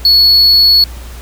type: tone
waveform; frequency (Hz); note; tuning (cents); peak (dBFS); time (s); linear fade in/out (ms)
triangle; 4390; C#8; -18; -3; 0.05-0.84; 2
effects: added 60 Hz sine -26 dBFS peak until 1.21 s + pink hiss -35 dBFS RMS until 1.21 s